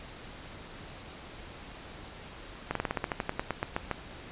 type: slowing click train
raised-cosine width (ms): 0.5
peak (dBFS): -14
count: 15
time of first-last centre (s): 2.71-3.913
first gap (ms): 43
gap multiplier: 1.1
effects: pink hiss -46 dBFS RMS until 4.31 s + resampled to 8000 Hz